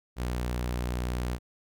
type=tone; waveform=sawtooth; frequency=61 Hz; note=B1; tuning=21 cents flat; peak=-25 dBFS; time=0.16-1.39 s; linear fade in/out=50 ms; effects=none